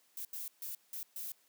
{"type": "noise bursts at uneven times", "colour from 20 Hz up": "violet", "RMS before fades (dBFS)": -42, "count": 5, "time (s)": [[0.17, 0.25], [0.33, 0.48], [0.62, 0.75], [0.93, 1.03], [1.16, 1.32]], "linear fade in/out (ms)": 2, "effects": ["white hiss -70 dBFS RMS until 1.48 s", "high-pass 200 Hz 12 dB/octave"]}